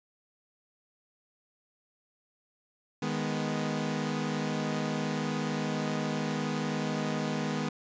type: chord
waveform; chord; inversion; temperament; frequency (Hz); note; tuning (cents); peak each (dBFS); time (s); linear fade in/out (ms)
sawtooth; G# minor; second; equal; 155.56 / 207.7 / 246.9; D#3 / G#3 / B3; 0 / 0 / 0; -30; 3.02-7.69; 5
effects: resampled to 16000 Hz